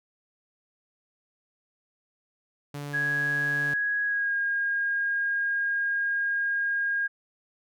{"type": "tone", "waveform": "sawtooth", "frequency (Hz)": 144.4, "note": "D3", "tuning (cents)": -29, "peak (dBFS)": -30, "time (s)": [2.74, 3.74], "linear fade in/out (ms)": 5}
{"type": "tone with pitch glide", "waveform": "sine", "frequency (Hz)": [1661.2, 1624.2], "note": ["G#6", "G#6"], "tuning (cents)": [0, -39], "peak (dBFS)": -24, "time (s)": [2.93, 7.08], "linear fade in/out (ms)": 20, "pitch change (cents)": -39, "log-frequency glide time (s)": [4.05, 4.35]}
{"effects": []}